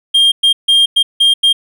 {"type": "tone bursts at uneven times", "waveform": "triangle", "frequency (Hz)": 3210, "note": "G7", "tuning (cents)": 40, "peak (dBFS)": -5, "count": 6, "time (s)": [[0.14, 0.32], [0.43, 0.53], [0.68, 0.86], [0.96, 1.03], [1.2, 1.34], [1.43, 1.53]], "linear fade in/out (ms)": 10, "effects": []}